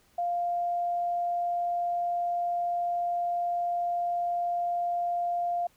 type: tone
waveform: sine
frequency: 698.5 Hz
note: F5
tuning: in tune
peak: -26 dBFS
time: 0.18-5.67 s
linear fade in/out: 5 ms
effects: pink hiss -64 dBFS RMS until 5.76 s